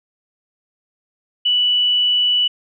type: tone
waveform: sine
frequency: 2960 Hz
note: F#7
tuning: in tune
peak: -13 dBFS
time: 1.45-2.48 s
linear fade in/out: 10 ms
effects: none